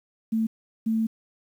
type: tone pair in turn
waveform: sine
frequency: 222.9 / 222.9 Hz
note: A3 / A3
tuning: +23 / +23 cents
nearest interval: unison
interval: 0 cents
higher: neither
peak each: -21 dBFS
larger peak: neither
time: 0.32-0.47 / 0.86-1.07 s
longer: second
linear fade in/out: 10 ms
effects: 9-bit